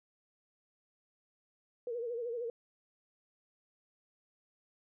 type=tone with vibrato; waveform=sine; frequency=472.9 Hz; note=A#4; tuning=25 cents sharp; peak=-35 dBFS; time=1.87-2.5 s; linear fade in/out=2 ms; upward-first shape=sine; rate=13 Hz; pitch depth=77 cents each way; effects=none